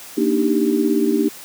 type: chord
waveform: sine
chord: Eb major seventh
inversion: second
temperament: equal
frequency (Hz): 233.1 / 293.7 / 311.1 / 392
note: Bb3 / D4 / Eb4 / G4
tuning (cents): 0 / 0 / 0 / 0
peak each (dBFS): -20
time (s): 0.17-1.29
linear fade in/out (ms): 10
effects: white hiss -38 dBFS RMS until 1.44 s + high-pass 150 Hz 12 dB/octave